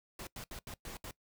pink noise bursts at uneven times, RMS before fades -45 dBFS, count 6, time 0.19-0.27 / 0.36-0.44 / 0.51-0.59 / 0.67-0.74 / 0.85-0.97 / 1.04-1.11 s, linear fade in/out 2 ms, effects noise-tail reverb RT60 0.1 s tail -20 dB re dry

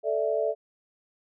sine chord, A suspended fourth, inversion none, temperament just, 440 / 586.7 / 660 Hz, A4 / D5 / E5, 0 / -2 / +2 cents, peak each -28 dBFS, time 0.03-0.55 s, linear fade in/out 50 ms, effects none

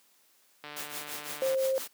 click train, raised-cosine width 0.3 ms, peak -26 dBFS, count 135, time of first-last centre 0.64-1.545 s, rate 148 Hz
white noise with tremolo, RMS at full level -37 dBFS, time 0.76-1.88 s, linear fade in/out 10 ms, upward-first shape triangle, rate 5.9 Hz, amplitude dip 90%
sine tone, 530 Hz, C5, 22 cents sharp, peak -25 dBFS, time 1.42-1.78 s, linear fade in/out 0 ms
effects white hiss -65 dBFS RMS until 1.93 s + high-pass 200 Hz 12 dB/octave

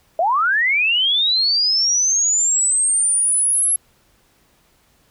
sine linear sweep, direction up, 622.3 to 11175 Hz, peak -14 dBFS, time 0.19-3.76 s, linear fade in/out 2 ms, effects pink hiss -58 dBFS RMS until 5.1 s

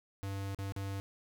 square tone with dropouts, 98.2 Hz, G2, 4 cents sharp, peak -37 dBFS, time 0.23-1 s, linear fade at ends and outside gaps 0 ms, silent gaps 0.547-0.588 / 0.722-0.763 s, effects none

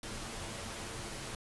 pink noise with comb filter, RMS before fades -42 dBFS, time 0.03-1.35 s, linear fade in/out 2 ms, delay 8.9 ms, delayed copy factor +0.5, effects resampled to 24000 Hz

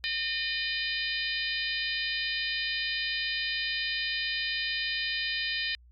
harmonic tone with a mistuned harmonic, 609 Hz, D#5, 37 cents flat, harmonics 3 / 4 / 5 / 6 / 7 / 8, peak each -34 / -35 / -36 / -37 / -37 / -38 dBFS, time 0.04-5.75 s, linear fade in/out 0 ms, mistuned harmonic 7, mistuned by -79 cents, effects added 60 Hz sine -53 dBFS peak until 5.91 s + AAC 48 kbps

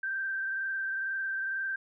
sine tone with frequency modulation, 1568 Hz, G6, in tune, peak -30 dBFS, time 0.03-1.76 s, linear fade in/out 5 ms, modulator 22.1 Hz, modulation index 1.2, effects none

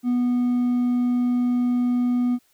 triangle tone with hard clipping, 245.5 Hz, B3, 10 cents flat, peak -19 dBFS, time 0.03-2.39 s, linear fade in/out 50 ms, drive 5 dB, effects white hiss -63 dBFS RMS until 2.53 s

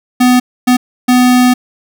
square tone bursts at uneven times, 249.5 Hz, B3, 18 cents sharp, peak -6 dBFS, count 3, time 0.2-0.4 / 0.67-0.77 / 1.08-1.54 s, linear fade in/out 10 ms, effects none

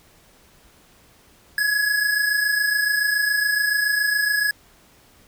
square tone pair together, 1661.2 / 1688.3 Hz, G#6 / G#6, 0 / +28 cents, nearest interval unison, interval 28 cents, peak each -26 / -20 dBFS, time 1.58-4.51 s, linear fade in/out 2 ms, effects pink hiss -54 dBFS RMS until 5.27 s

